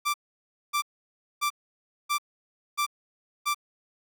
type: tone bursts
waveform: sawtooth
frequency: 1174.7 Hz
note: D6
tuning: in tune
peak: -20 dBFS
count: 6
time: 0.05-3.546 s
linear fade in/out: 20 ms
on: 91 ms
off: 590 ms
effects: none